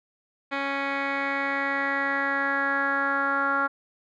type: tone with low-pass filter sweep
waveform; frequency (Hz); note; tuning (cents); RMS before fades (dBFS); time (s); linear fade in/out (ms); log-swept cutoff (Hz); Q
10% pulse; 277.2; C#4; 0; -26; 0.51-3.68; 20; 2600 to 1400; 5
effects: none